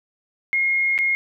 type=tone with dropouts; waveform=sine; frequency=2147 Hz; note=C7; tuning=44 cents sharp; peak=-17 dBFS; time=0.53-1.15 s; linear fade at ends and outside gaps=0 ms; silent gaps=0.979-0.988 s; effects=none